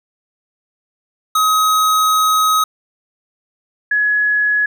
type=tone pair in turn; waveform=square / sine; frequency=1267 / 1687.8 Hz; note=D#6 / G#6; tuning=+31 / +27 cents; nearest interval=perfect fourth; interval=496 cents; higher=second; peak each=-12 dBFS; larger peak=neither; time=1.35-2.64 / 3.91-4.66 s; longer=first; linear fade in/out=5 ms; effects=none